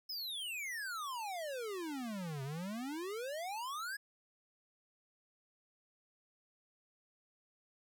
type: exponential two-way sweep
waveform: square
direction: down then up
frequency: 5274 to 130.81 to 1705 Hz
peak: -40 dBFS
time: 0.09-3.97 s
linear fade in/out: 10 ms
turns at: 2.43 s
effects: none